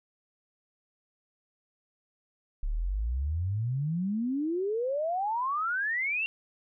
sine exponential sweep, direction up, 33.87 to 2779 Hz, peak -27 dBFS, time 2.63-6.26 s, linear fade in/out 0 ms, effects none

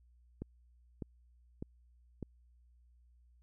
click train, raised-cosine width 3 ms, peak -27 dBFS, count 4, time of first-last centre 0.42-2.227 s, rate 1.66 Hz, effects added 60 Hz sine -62 dBFS peak until 3.42 s

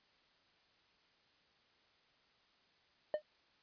triangle tone with exponential decay, 607 Hz, D#5, 43 cents flat, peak -26 dBFS, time 3.14-3.22 s, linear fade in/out 1 ms, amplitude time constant 17 ms, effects white hiss -71 dBFS RMS until 3.62 s + resampled to 11025 Hz

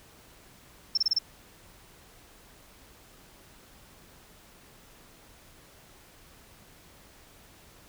sine tone bursts, 5360 Hz, E8, 28 cents sharp, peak -21 dBFS, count 5, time 0.95-1.187 s, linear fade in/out 5 ms, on 25 ms, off 28 ms, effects pink hiss -55 dBFS RMS until 7.88 s

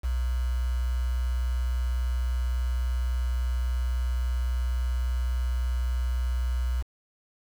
sine tone with quantisation, 61.8 Hz, B1, 2 cents sharp, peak -24 dBFS, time 0.03-6.83 s, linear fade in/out 20 ms, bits 7, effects none

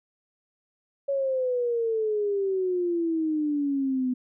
sine exponential sweep, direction down, 560 to 249.9 Hz, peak -23 dBFS, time 1.08-4.14 s, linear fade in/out 10 ms, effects none

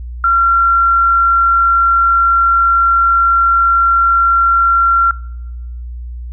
sine tone, 1369 Hz, F6, 35 cents flat, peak -8 dBFS, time 0.24-5.11 s, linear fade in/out 2 ms, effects noise-tail reverb RT60 1.0 s tail -25 dB re dry + added 60 Hz sine -23 dBFS peak until 6.32 s

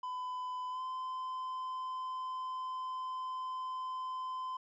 triangle tone with pitch glide, 1006 to 1027.1 Hz, B5 to C6, +32 to -32 cents, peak -35 dBFS, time 0.03-4.57 s, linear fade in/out 5 ms, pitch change +36 cents, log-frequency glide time 0.7-0.81 s, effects resampled to 16000 Hz

